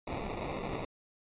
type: noise with sample-and-hold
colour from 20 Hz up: white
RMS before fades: -37 dBFS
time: 0.07-0.85 s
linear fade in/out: 5 ms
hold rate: 1575 Hz
effects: resampled to 8000 Hz